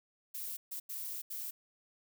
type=noise bursts at uneven times; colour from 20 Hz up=violet; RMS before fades=-41 dBFS; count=4; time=0.34-0.57 / 0.71-0.8 / 0.89-1.22 / 1.3-1.51 s; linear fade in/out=10 ms; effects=none